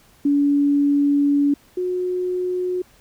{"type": "tone pair in turn", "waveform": "sine", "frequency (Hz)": [285.6, 363.2], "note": ["D4", "F#4"], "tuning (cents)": [-48, -32], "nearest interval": "major third", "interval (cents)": 416, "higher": "second", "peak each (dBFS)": [-14, -20], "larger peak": "first", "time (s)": [[0.25, 1.54], [1.77, 2.82]], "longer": "first", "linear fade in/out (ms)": 5, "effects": ["pink hiss -54 dBFS RMS until 3 s"]}